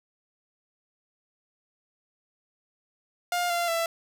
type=tone with pitch steps; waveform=sawtooth; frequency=706 / 691 / 667 Hz; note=F5 / F5 / E5; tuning=+19 / -19 / +20 cents; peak=-21 dBFS; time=3.32-3.86 s; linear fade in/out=2 ms; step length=180 ms; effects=none